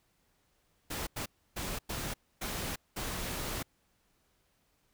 pink noise bursts at uneven times, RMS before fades -37 dBFS, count 6, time 0.9-1.07 / 1.16-1.26 / 1.56-1.79 / 1.89-2.14 / 2.41-2.76 / 2.96-3.63 s, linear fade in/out 10 ms, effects pink hiss -73 dBFS RMS until 4.93 s

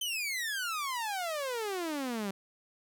sawtooth exponential sweep, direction down, 3122 to 190.1 Hz, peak -29 dBFS, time 0.01-2.31 s, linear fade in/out 5 ms, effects none

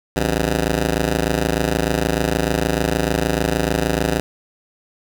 10% pulse ring-modulated tone, 110 Hz, A2, in tune, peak -6 dBFS, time 0.16-4.2 s, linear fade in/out 0 ms, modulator 41.7 Hz, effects none

